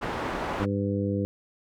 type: low-pass noise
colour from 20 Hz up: white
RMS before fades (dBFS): -31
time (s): 0.01-0.66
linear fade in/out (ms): 20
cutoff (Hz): 1100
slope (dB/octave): 12
type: harmonic tone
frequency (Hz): 99.9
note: G2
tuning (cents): +33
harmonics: 1 / 2 / 3 / 4 / 5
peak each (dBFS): -29 / -29 / -31 / -35 / -32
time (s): 0.6-1.25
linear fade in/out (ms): 0
effects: none